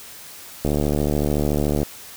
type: click train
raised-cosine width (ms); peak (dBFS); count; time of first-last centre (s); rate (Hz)
2; -8; 88; 0.65-1.83; 73.7
effects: white hiss -40 dBFS RMS until 2.16 s